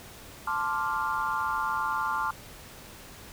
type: chord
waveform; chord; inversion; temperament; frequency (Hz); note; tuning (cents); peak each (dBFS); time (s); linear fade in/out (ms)
sine; D minor seventh; second; equal; 880 / 1046.5 / 1174.7 / 1396.9; A5 / C6 / D6 / F6; 0 / 0 / 0 / 0; -32; 0.47-2.31; 5
effects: pink hiss -47 dBFS RMS until 3.32 s